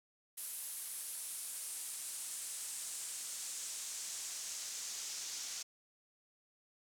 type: noise with band-pass filter sweep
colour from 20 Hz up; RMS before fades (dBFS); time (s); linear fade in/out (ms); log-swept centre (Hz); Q
pink; -44; 0.37-5.63; 10; 11000 to 6100; 2
effects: none